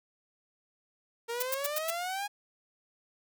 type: exponential sweep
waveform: sawtooth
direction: up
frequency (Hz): 458.9 to 830.6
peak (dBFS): -29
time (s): 1.28-2.28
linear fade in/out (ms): 20
type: noise bursts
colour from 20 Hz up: blue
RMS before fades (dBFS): -31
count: 5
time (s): 1.4-1.906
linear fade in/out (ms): 5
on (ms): 26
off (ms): 94
effects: none